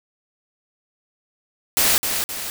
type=noise with echo; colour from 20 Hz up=white; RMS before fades=-17 dBFS; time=1.77-1.98 s; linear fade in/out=0 ms; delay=260 ms; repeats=2; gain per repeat=-6 dB; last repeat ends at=2.5 s; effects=none